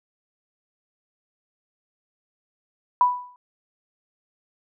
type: tone with exponential decay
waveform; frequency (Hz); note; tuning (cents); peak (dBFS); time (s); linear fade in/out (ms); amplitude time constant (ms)
sine; 987.8; B5; 0; -11; 3.01-3.36; 1; 74
effects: none